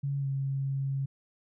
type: tone with pitch glide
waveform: sine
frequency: 139.9 to 136.47 Hz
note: C#3 to C#3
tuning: +16 to -27 cents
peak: -28 dBFS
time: 0.03-1.06 s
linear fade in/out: 10 ms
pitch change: -43 cents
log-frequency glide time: 0.19-0.27 s
effects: none